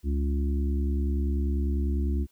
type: harmonic tone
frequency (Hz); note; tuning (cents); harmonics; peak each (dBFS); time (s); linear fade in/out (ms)
70.1; C#2; +20; 1 / 3 / 4 / 5; -24 / -34 / -36 / -38; 0.03-2.27; 50
effects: white hiss -67 dBFS RMS until 2.31 s